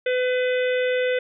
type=harmonic tone; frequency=503 Hz; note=B4; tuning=32 cents sharp; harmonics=1 / 3 / 4 / 5 / 6 / 7; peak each=-20 / -30 / -31 / -34 / -40 / -37 dBFS; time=0.06-1.19 s; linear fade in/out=5 ms; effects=none